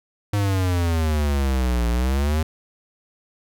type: exponential two-way sweep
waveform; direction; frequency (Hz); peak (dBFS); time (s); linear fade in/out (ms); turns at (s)
square; down then up; 103.83 to 57.7 to 80.4; -19; 0.33-2.43; 5; 1.88
effects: none